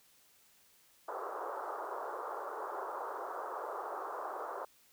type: band-pass noise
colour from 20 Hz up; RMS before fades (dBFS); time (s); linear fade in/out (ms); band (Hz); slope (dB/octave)
white; -41; 1.08-4.65; 5; 380 to 1300; 48
effects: white hiss -66 dBFS RMS until 4.92 s